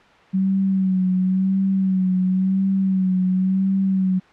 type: tone with vibrato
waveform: sine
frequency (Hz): 188.8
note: F#3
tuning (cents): +35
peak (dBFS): -16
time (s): 0.33-4.2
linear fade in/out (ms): 20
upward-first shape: sine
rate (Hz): 0.95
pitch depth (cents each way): 40
effects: white hiss -49 dBFS RMS until 4.32 s + low-pass 2000 Hz 12 dB/octave